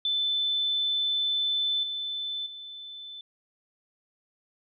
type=tone with level steps; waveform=sine; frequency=3520 Hz; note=A7; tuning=in tune; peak=-24 / -30 / -39 dBFS; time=0.05-3.21 s; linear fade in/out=2 ms; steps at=1.83 / 2.46 s; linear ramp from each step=5 ms; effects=none